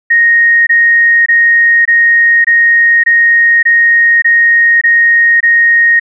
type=tone bursts; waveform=sine; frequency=1864.7 Hz; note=A#6; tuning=in tune; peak=-4 dBFS; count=10; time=0.1-5.998 s; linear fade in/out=10 ms; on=570 ms; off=22 ms; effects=none